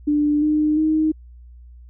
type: tone with pitch steps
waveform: sine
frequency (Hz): 295.8 / 303.9 / 312.3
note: D4 / D#4 / D#4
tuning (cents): +13 / -41 / +7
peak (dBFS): -15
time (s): 0.07-1.12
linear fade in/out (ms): 10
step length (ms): 350
effects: added 60 Hz sine -40 dBFS peak until 1.89 s